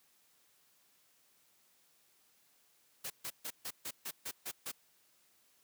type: noise bursts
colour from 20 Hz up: white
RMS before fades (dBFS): -41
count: 9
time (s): 3.04-4.718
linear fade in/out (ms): 10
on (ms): 62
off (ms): 140
effects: white hiss -70 dBFS RMS until 5.63 s + high-pass 100 Hz 12 dB/octave